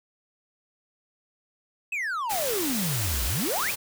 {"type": "exponential two-way sweep", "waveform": "triangle", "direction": "down then up", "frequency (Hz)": [2658, 53.8, 2658], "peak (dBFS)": -25, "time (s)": [1.92, 3.71], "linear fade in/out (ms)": 5, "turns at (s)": 3.25}
{"type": "noise", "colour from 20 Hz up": "white", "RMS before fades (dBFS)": -30, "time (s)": [2.29, 3.76], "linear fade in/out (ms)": 20}
{"effects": []}